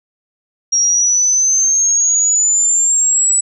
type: exponential sweep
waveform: sine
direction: up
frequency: 5620 to 7902 Hz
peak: -10 dBFS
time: 0.72-3.41 s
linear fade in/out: 10 ms
effects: none